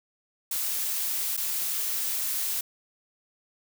blue noise with dropouts, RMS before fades -29 dBFS, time 0.51-2.61 s, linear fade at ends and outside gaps 5 ms, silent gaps 1.367-1.375 s, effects none

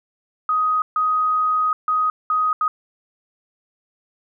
sine tone bursts at uneven times, 1253 Hz, D#6, 12 cents sharp, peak -16 dBFS, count 5, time 0.49-0.82 / 0.96-1.73 / 1.88-2.1 / 2.3-2.53 / 2.61-2.68 s, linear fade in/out 2 ms, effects none

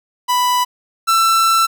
45% pulse tone pair in turn, 990 / 1336.4 Hz, B5 / E6, +4 / +23 cents, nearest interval perfect fourth, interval 519 cents, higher second, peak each -13 / -11 dBFS, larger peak second, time 0.28-0.65 / 1.07-1.67 s, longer second, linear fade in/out 20 ms, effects none

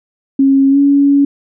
sine tone with pitch glide, 272.2 to 281.5 Hz, C#4 to C#4, -31 to +27 cents, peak -6 dBFS, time 0.39-1.25 s, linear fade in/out 5 ms, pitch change +58 cents, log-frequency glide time 0.7-0.78 s, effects none

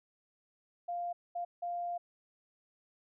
sine tone bursts at uneven times, 698.5 Hz, F5, in tune, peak -34 dBFS, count 3, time 0.88-1.13 / 1.35-1.45 / 1.62-1.98 s, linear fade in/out 10 ms, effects none

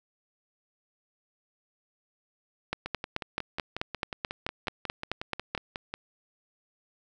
two click trains, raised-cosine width 0.3 ms, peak -13 / -18 dBFS, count 14 / 18, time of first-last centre 2.73-5.55 / 2.86-5.94 s, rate 4.61 / 5.52 Hz, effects none

